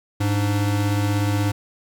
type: tone pair together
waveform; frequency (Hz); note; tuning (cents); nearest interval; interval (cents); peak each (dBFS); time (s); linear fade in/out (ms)
square; 103.31 / 293.4; G#2 / D4; -9 / -2; octave + tritone; 1807; -20 / -27; 0.2-1.52; 10
effects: none